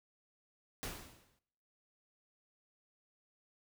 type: noise with exponential decay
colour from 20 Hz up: pink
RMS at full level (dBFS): -39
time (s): 0.83-1.39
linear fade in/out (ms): 0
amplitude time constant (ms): 120
effects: noise-tail reverb RT60 1.0 s tail -26 dB re dry